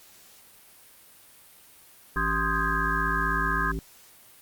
sine chord, Ab major seventh, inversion first, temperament equal with one note detuned, 1046.5 / 1244.5 / 1585.3 / 1661.2 Hz, C6 / Eb6 / G6 / Ab6, 0 / 0 / +19 / 0 cents, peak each -30 dBFS, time 2.16-3.72 s, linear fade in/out 10 ms
harmonic tone, 55 Hz, A1, in tune, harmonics 1 / 3 / 5 / 7, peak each -30 / -35 / -37 / -38 dBFS, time 2.16-3.79 s, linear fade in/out 0 ms
effects white hiss -53 dBFS RMS until 4.41 s + Opus 48 kbps

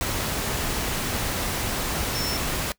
sine tone in noise, 5400 Hz, E8, 41 cents sharp, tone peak -30 dBFS, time 2.15-2.37 s, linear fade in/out 0 ms, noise pink, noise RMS -27 dBFS, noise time 0.01-2.72 s, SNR -6 dB, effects noise-tail reverb RT60 0.1 s tail -20 dB re dry

